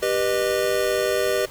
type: chord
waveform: square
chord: G augmented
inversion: none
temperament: just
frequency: 392 / 490 / 612.5 Hz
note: G4 / B4 / D#5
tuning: 0 / -14 / -27 cents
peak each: -25 dBFS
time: 0.02-1.46 s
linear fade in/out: 10 ms
effects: pink hiss -42 dBFS RMS until 1.5 s